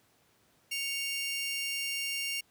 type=tone pair together; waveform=sawtooth; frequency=2217 / 2787 Hz; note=C#7 / F7; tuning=0 / -4 cents; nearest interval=major third; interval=396 cents; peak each=-35 / -30 dBFS; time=0.71-2.41 s; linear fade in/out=10 ms; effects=pink hiss -67 dBFS RMS until 2.5 s + high-pass 100 Hz 12 dB/octave